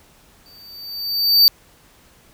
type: tone with exponential growth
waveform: square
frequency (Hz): 4611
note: D8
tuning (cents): -33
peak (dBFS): -7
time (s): 0.46-1.48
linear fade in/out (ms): 0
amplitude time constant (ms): 220
effects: pink hiss -52 dBFS RMS until 2.33 s